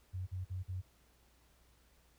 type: tone bursts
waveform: sine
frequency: 92.5 Hz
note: F#2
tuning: in tune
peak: -37 dBFS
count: 4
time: 0.13-0.819 s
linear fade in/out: 20 ms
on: 140 ms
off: 43 ms
effects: added 60 Hz sine -68 dBFS peak until 2.18 s + pink hiss -70 dBFS RMS until 2.18 s